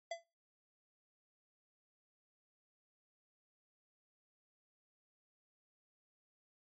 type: tone with exponential decay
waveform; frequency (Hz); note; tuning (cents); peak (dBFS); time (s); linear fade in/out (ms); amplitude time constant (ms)
square; 674; E5; +38; -36; 0.11-0.24; 5; 27
effects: noise-tail reverb RT60 0.3 s tail -25 dB re dry + MP3 32 kbps